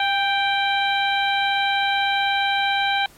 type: harmonic tone with a mistuned harmonic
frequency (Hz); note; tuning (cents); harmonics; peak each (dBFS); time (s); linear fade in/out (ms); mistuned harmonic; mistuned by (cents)
784; G5; 0; 1 / 2 / 3 / 4 / 5; -21 / -24 / -26 / -27 / -28; 0-3.06; 2; 1; +30
effects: pink hiss -50 dBFS RMS until 3.17 s + MP3 64 kbps